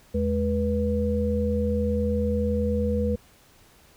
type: tone cluster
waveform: sine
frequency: 80.8 / 210.7 / 487.6 Hz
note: E2 / G#3 / B4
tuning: -34 / +25 / -22 cents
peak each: -26 dBFS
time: 0.14-3.16 s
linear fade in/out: 10 ms
effects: pink hiss -56 dBFS RMS until 3.96 s